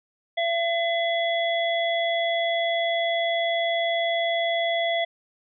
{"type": "harmonic tone", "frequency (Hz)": 675, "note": "E5", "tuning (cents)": 41, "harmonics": [1, 3, 5], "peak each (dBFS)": [-23, -28, -30], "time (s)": [0.37, 5.05], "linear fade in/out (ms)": 10, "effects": []}